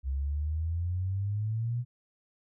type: exponential sweep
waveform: sine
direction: up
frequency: 65.41 to 123.47 Hz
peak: -28 dBFS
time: 0.03-1.85 s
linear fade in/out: 50 ms
effects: none